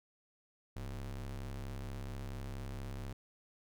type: ring-modulated tone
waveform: square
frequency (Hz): 68.3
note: C#2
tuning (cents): -25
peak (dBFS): -38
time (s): 0.76-3.13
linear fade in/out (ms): 5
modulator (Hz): 32.2
effects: none